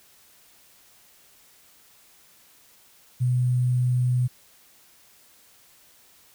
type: tone with sample-and-hold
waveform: sine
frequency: 124.7 Hz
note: B2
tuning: 17 cents sharp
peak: -19 dBFS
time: 3.2-4.28 s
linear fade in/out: 20 ms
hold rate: 8820 Hz
effects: white hiss -56 dBFS RMS until 6.34 s